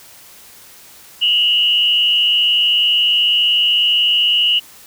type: tone with frequency modulation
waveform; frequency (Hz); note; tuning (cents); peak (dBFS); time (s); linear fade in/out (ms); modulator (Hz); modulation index
sine; 2898; F#7; -37; -11; 1.21-4.6; 20; 150; 0.63
effects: white hiss -42 dBFS RMS until 4.86 s